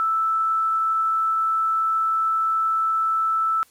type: tone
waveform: sine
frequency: 1318.5 Hz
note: E6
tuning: in tune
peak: -18 dBFS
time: 0-3.63 s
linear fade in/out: 0 ms
effects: white hiss -57 dBFS RMS until 3.7 s + MP3 64 kbps